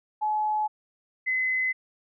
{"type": "tone pair in turn", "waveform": "sine", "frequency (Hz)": [853, 2034], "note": ["G#5", "C7"], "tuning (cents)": [46, -50], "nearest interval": "octave + minor third", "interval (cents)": 1504, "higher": "second", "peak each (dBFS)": -23, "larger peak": "neither", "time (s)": [[0.21, 0.68], [1.26, 1.73]], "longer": "neither", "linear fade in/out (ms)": 20, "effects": []}